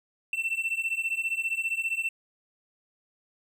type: beating tone pair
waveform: triangle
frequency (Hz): 2677 / 2692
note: E7 / E7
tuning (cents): +26 / +36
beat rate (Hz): 15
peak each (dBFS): -29 / -28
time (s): 0.33-2.09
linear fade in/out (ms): 2
effects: none